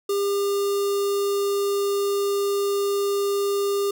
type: tone with notch filter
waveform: square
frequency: 401.1 Hz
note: G4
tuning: 40 cents sharp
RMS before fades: -23 dBFS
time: 0.09-3.91 s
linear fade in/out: 5 ms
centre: 2100 Hz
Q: 1.1
effects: none